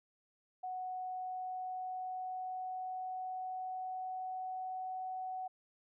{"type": "tone with pitch glide", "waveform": "sine", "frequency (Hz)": [740, 746.9], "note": ["F#5", "F#5"], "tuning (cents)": [0, 16], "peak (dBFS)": -38, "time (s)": [0.63, 5.48], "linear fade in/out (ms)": 10, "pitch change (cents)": 16, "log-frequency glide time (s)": [0.97, 4.98], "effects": []}